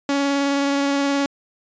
sawtooth tone with vibrato, 280.2 Hz, C#4, 19 cents sharp, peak -14 dBFS, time 0.09-1.26 s, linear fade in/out 2 ms, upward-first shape sine, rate 19 Hz, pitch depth 13 cents each way, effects resampled to 16000 Hz

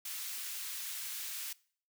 white high-pass noise, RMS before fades -41 dBFS, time 0.05-1.53 s, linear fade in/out 5 ms, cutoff 1700 Hz, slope 12 dB/octave, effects noise-tail reverb RT60 0.5 s tail -22 dB re dry

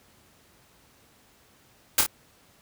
white noise with echo, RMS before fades -19 dBFS, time 1.98-2.01 s, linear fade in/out 2 ms, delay 27 ms, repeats 2, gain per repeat -5 dB, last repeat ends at 2.064 s, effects pink hiss -59 dBFS RMS until 2.61 s + high-pass 60 Hz 12 dB/octave

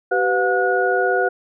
sine tone cluster, 384.3 / 499.1 / 716 / 1453 Hz, G4 / B4 / F5 / F#6, -34 / +18 / +43 / -32 cents, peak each -21 dBFS, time 0.11-1.29 s, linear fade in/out 10 ms, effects none

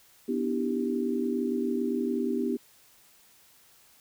sine chord, E minor seventh, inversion second, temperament equal with one note detuned, 246.9 / 293.7 / 324.3 / 392 Hz, B3 / D4 / E4 / G4, 0 / 0 / -28 / 0 cents, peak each -29 / -34 / -34 / -31 dBFS, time 0.28-2.57 s, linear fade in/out 10 ms, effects white hiss -59 dBFS RMS until 4 s

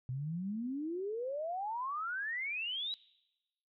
sine exponential sweep, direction up, 123.47 to 3951 Hz, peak -35 dBFS, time 0.09-2.94 s, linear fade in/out 0 ms, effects noise-tail reverb RT60 1.0 s tail -22 dB re dry

